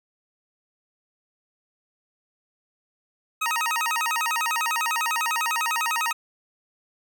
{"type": "tone with vibrato", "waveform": "25% pulse", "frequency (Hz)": 1087, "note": "C#6", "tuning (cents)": -34, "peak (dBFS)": -19, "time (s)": [3.41, 6.13], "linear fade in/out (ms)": 10, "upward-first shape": "square", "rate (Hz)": 10, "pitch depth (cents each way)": 270, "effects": []}